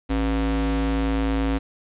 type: ring-modulated tone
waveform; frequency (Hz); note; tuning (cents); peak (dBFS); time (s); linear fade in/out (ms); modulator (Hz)
square; 109.2; A2; -13; -18; 0.09-1.59; 20; 164
effects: resampled to 8000 Hz + 8-bit